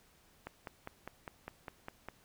click train, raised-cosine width 0.5 ms, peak -27 dBFS, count 9, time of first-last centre 0.47-2.086 s, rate 4.95 Hz, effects pink hiss -66 dBFS RMS until 2.24 s

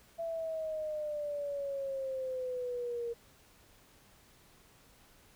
sine exponential sweep, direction down, 670 to 466.2 Hz, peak -34 dBFS, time 0.18-3.14 s, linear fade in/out 20 ms, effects pink hiss -62 dBFS RMS until 5.35 s

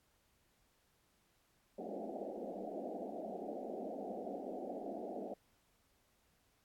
white band-pass noise, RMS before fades -44 dBFS, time 1.78-5.34 s, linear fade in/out 5 ms, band 190 to 760 Hz, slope 96 dB/octave, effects pink hiss -75 dBFS RMS until 6.64 s + AAC 64 kbps

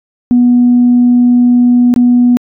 sine tone with dropouts, 244.3 Hz, B3, 19 cents flat, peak -3 dBFS, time 0.31-2.37 s, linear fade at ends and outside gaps 0 ms, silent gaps 1.94-1.962 s, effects tanh soft clip ceiling 0 dBFS

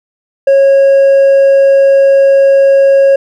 sine tone with hard clipping, 548 Hz, C#5, 20 cents flat, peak -4 dBFS, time 0.47-3.16 s, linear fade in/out 5 ms, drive 2 dB, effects none

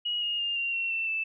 sine tone with pitch steps, 2900 / 2855 / 2811 / 2767 / 2725 / 2682 / 2641 Hz, F#7 / F7 / F7 / F7 / F7 / E7 / E7, -35 / +37 / +11 / -17 / -43 / +29 / +3 cents, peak -27 dBFS, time 0.05-1.24 s, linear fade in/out 10 ms, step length 170 ms, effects none

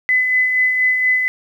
sine tone with tremolo, 2014 Hz, B6, 33 cents sharp, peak -11 dBFS, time 0.09-1.28 s, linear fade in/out 0 ms, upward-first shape sine, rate 4.2 Hz, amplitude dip 40%, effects 8-bit

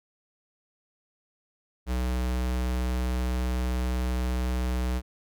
square tone, 62.3 Hz, B1, 16 cents sharp, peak -26 dBFS, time 1.86-5.02 s, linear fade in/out 50 ms, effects none

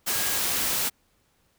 sine tone in noise, 1640 Hz, G#6, 22 cents flat, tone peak -37 dBFS, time 0.11-0.4 s, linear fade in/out 20 ms, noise white, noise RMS -26 dBFS, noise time 0.06-0.9 s, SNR -14 dB, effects pink hiss -67 dBFS RMS until 1.58 s

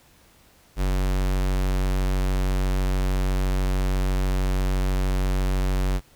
square tone, 46.91 Hz, F#1, 25 cents sharp, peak -21 dBFS, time 0.76-6.01 s, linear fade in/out 50 ms, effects pink hiss -56 dBFS RMS until 6.15 s

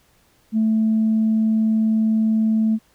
sine tone, 220 Hz, A3, in tune, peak -14 dBFS, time 0.52-2.79 s, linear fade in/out 50 ms, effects tanh soft clip ceiling -11 dBFS + pink hiss -59 dBFS RMS until 2.94 s

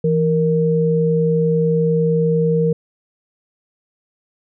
sine tone pair together, 164.81 / 465.6 Hz, E3 / A#4, 0 / -2 cents, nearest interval octave + tritone, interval 1798 cents, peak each -16 dBFS, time 0.04-2.73 s, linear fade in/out 5 ms, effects none

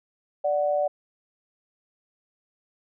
sine tone pair together, 586.8 / 741 Hz, D5 / F#5, -2 / +2 cents, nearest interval major third, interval 404 cents, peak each -22 / -27 dBFS, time 0.44-0.88 s, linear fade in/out 10 ms, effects none

